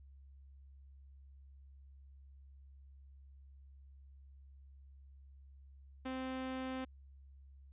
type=tone; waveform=sawtooth; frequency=260.2 Hz; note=C4; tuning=9 cents flat; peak=-35 dBFS; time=6.05-6.85 s; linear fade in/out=10 ms; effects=added 68 Hz sine -55 dBFS peak until 7.72 s + resampled to 8000 Hz